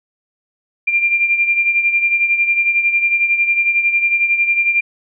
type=beating tone pair; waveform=sine; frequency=2383 / 2394 Hz; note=D7 / D7; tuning=+25 / +33 cents; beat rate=11 Hz; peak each=-13 / -20 dBFS; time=0.87-4.81 s; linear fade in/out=10 ms; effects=none